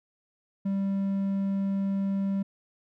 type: tone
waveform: triangle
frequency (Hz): 196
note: G3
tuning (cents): 0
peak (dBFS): -23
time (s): 0.65-2.43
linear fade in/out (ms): 10
effects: none